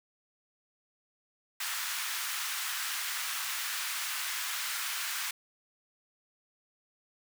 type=high-pass noise; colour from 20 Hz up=pink; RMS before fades=-35 dBFS; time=1.6-5.31 s; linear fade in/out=5 ms; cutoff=1200 Hz; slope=24 dB/octave; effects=none